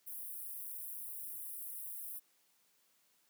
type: high-pass noise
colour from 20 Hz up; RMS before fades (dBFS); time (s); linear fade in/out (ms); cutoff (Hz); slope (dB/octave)
white; -45; 0.06-2.2; 20; 9800; 48
effects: white hiss -73 dBFS RMS until 3.29 s + high-pass 150 Hz 12 dB/octave